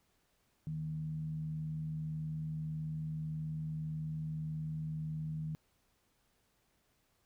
sine tone with frequency modulation, 155.56 Hz, D#3, in tune, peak -36 dBFS, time 0.67-5.55 s, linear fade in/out 0 ms, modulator 78.3 Hz, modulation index 0.27, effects pink hiss -75 dBFS RMS until 7.25 s

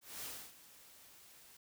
white noise with ADSR envelope, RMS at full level -44 dBFS, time 0.01-1.57 s, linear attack 220 ms, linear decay 290 ms, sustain -16 dB, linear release 4 ms, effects none

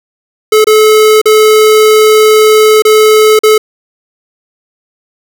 square tone with dropouts, 431.3 Hz, A4, 35 cents flat, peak -3 dBFS, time 0.52-3.58 s, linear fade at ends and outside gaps 5 ms, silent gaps 0.644-0.669 / 1.216-1.256 / 2.822-2.85 / 3.391-3.434 s, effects none

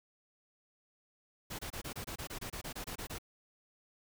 pink noise bursts, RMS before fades -42 dBFS, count 15, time 1.5-3.185 s, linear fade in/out 10 ms, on 89 ms, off 25 ms, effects none

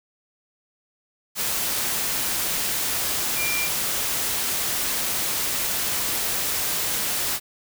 sine tone in noise, 2381 Hz, D7, 23 cents sharp, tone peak -26 dBFS, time 3.35-3.7 s, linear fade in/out 50 ms, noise white, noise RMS -25 dBFS, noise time 1.35-7.4 s, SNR -4 dB, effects none

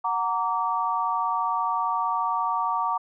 sine chord, Gb augmented, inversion none, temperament just, 740 / 925 / 1156.2 Hz, Gb5 / Bb5 / D6, 0 / -14 / -27 cents, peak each -30 / -26 / -26 dBFS, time 0.04-2.98 s, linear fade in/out 10 ms, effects none

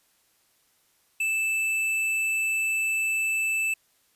sine tone with hard clipping, 2637 Hz, E7, in tune, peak -25 dBFS, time 1.2-3.74 s, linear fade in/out 5 ms, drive 9 dB, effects white hiss -66 dBFS RMS until 4.15 s + resampled to 32000 Hz

